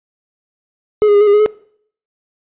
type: tone with pitch steps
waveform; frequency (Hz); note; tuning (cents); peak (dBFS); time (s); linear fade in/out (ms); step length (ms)
triangle; 423.2 / 412.1 / 406.8 / 421.7 / 406.1 / 418.8 / 426.9; G#4 / G#4 / G#4 / G#4 / G#4 / G#4 / G#4; +33 / -13 / -36 / +26 / -39 / +15 / +48; -5; 1.02-1.461; 0; 63
effects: noise-tail reverb RT60 0.6 s tail -21 dB re dry + resampled to 8000 Hz